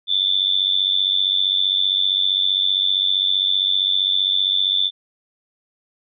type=tone with amplitude modulation; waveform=sine; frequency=3520 Hz; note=A7; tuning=in tune; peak=-12 dBFS; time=0.07-4.91 s; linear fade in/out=50 ms; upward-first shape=sine; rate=95.3 Hz; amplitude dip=85%; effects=none